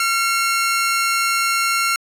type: tone pair together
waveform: sawtooth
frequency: 1370 / 2178 Hz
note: F6 / C#7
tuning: -34 / -31 cents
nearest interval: minor sixth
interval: 803 cents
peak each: -14 / -19 dBFS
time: 0-1.96 s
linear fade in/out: 2 ms
effects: resampled to 32000 Hz